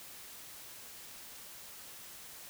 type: silence
effects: white hiss -50 dBFS RMS until 2.49 s